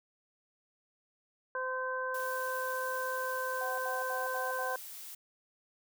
harmonic tone, 515 Hz, C5, 28 cents flat, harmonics 1 / 2 / 3, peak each -37 / -37 / -37 dBFS, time 1.55-4.76 s, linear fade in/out 2 ms
blue noise, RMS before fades -46 dBFS, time 2.14-5.15 s, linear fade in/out 5 ms
sine tone bursts, 757 Hz, F#5, 39 cents sharp, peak -39 dBFS, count 5, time 3.61-4.756 s, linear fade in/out 2 ms, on 170 ms, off 74 ms
effects none

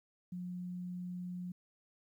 sine tone, 179.2 Hz, F3, 45 cents sharp, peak -39 dBFS, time 0.32-1.52 s, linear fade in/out 5 ms, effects 12-bit

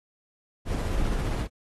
brown noise with tremolo, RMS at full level -25 dBFS, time 0.65-1.48 s, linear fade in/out 50 ms, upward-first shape triangle, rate 15 Hz, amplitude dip 35%, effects AAC 32 kbps

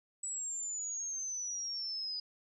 sine exponential sweep, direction down, 7902 to 4939 Hz, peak -36 dBFS, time 0.23-2.2 s, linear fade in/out 5 ms, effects none

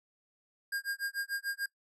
square tone with tremolo, 1614 Hz, G#6, 50 cents flat, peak -31 dBFS, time 0.72-1.66 s, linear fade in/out 5 ms, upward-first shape sine, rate 6.8 Hz, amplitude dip 100%, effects noise-tail reverb RT60 0.1 s tail -21 dB re dry + MP3 64 kbps

